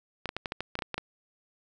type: clicks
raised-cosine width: 0.3 ms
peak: -16 dBFS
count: 11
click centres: 0.257 / 0.291 / 0.366 / 0.458 / 0.521 / 0.606 / 0.754 / 0.79 / 0.822 / 0.943 / 0.98 s
effects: none